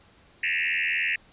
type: tone with frequency modulation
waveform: sine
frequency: 2270 Hz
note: C#7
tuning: 41 cents sharp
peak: -23 dBFS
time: 0.43-1.16 s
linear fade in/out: 5 ms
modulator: 83.6 Hz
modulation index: 6
effects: pink hiss -57 dBFS RMS until 1.32 s + resampled to 8000 Hz